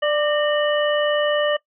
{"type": "harmonic tone with a mistuned harmonic", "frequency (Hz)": 592, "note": "D5", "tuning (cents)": 14, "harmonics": [1, 2, 3, 5], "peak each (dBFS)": [-18, -27, -26, -27], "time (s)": [0.02, 1.57], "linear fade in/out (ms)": 10, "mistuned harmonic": 3, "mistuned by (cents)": 54, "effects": ["noise-tail reverb RT60 0.1 s tail -21 dB re dry"]}